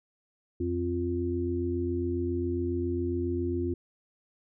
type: harmonic tone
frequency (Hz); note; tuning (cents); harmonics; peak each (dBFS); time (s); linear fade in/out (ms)
87.31; F2; 0; 1 / 3 / 4; -32 / -33 / -30; 0.6-3.74; 5
effects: none